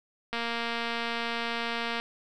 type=click train; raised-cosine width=0.3 ms; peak=-16 dBFS; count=390; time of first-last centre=0.33-2 s; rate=233 Hz; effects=none